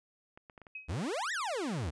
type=clicks; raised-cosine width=0.5 ms; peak=-36 dBFS; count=5; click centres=0.375 / 0.498 / 0.578 / 0.617 / 0.668 s
type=tone with exponential decay; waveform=sine; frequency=2540 Hz; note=D#7; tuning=35 cents sharp; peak=-37 dBFS; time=0.75-0.97 s; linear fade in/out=5 ms; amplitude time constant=46 ms
type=exponential two-way sweep; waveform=40% pulse; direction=up then down; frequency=67 to 1975.5 to 67 Hz; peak=-32 dBFS; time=0.88-1.91 s; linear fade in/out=20 ms; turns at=1.32 s
effects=resampled to 22050 Hz